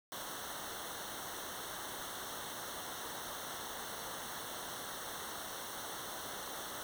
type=noise with comb filter; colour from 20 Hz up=pink; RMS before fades=-44 dBFS; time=0.12-6.83 s; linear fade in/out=0 ms; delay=0.41 ms; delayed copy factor=-0.9; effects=none